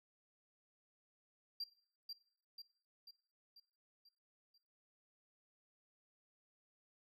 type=tone with echo; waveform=triangle; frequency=4734 Hz; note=D8; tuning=13 cents sharp; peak=-38 dBFS; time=1.6-1.64 s; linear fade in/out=5 ms; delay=490 ms; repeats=6; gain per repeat=-5 dB; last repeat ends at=4.58 s; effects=noise-tail reverb RT60 0.6 s tail -21 dB re dry + tanh soft clip ceiling -35 dBFS